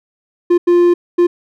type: tone bursts at uneven times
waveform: triangle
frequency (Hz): 349.7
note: F4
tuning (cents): +2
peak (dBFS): -5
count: 3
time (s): 0.5-0.58 / 0.67-0.94 / 1.18-1.27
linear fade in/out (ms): 10
effects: none